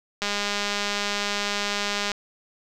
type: click train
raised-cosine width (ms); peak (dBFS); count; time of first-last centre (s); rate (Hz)
0.2; -9; 388; 0.22-2.117; 204
effects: none